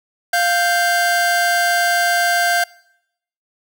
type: tone pair together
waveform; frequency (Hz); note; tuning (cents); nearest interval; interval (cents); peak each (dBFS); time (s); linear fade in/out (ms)
45% pulse; 698.5 / 1568.1; F5 / G6; 0 / 0; octave + major second; 1400; -17; 0.33-2.64; 5
effects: noise-tail reverb RT60 0.8 s tail -24 dB re dry